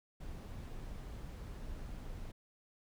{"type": "noise", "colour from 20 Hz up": "brown", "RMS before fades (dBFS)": -45, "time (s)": [0.2, 2.32], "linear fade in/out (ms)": 10, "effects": []}